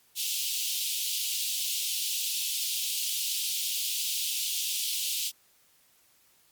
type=high-pass noise; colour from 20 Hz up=pink; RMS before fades=-31 dBFS; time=0.15-5.32 s; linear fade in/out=50 ms; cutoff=2800 Hz; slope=48 dB/octave; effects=white hiss -64 dBFS RMS until 6.51 s + Opus 48 kbps